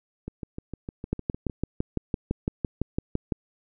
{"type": "two click trains", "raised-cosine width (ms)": 3, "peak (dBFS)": [-21, -12], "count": [9, 14], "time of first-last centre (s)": [[0.28, 1.498], [1.13, 3.322]], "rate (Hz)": [6.57, 5.93], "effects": []}